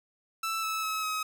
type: tone with pitch steps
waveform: sawtooth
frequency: 1323 / 1305.5 / 1288.3 / 1271.3 Hz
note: E6 / E6 / E6 / D#6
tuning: +6 / -17 / -40 / +37 cents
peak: -26 dBFS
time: 0.43-1.23 s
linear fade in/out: 5 ms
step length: 200 ms
effects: none